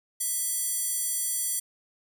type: tone with high-pass filter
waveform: square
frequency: 659.3 Hz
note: E5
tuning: in tune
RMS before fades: -29 dBFS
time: 0.2-1.6 s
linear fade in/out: 10 ms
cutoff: 9000 Hz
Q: 1.9
effects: none